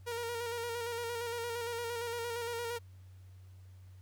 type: tone with vibrato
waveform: sawtooth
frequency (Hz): 470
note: A#4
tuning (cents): +14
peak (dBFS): -32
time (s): 0.06-2.79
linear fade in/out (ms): 20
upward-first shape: square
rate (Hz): 8.7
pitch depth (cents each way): 31
effects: added 93 Hz sine -51 dBFS peak until 4.01 s + pink hiss -70 dBFS RMS until 4.01 s